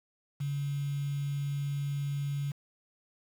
sine tone with quantisation, 141.7 Hz, C#3, 38 cents sharp, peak -30 dBFS, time 0.4-2.52 s, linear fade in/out 10 ms, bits 8, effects none

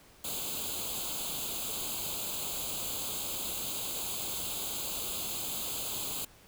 white noise with comb filter, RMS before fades -36 dBFS, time 0.24-6.25 s, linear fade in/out 5 ms, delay 0.27 ms, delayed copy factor +0.95, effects pink hiss -58 dBFS RMS until 6.47 s

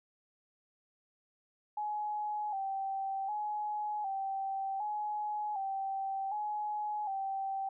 sine tone with vibrato, 809 Hz, G#5, 46 cents flat, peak -33 dBFS, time 1.77-7.69 s, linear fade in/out 5 ms, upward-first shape square, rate 0.66 Hz, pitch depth 68 cents each way, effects none

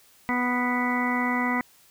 harmonic tone, 246.9 Hz, B3, in tune, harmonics 1 / 2 / 3 / 4 / 5 / 6 / 8 / 9, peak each -26 / -37 / -33 / -30 / -34 / -38 / -28 / -38 dBFS, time 0.29-1.61 s, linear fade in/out 0 ms, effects white hiss -57 dBFS RMS until 1.9 s

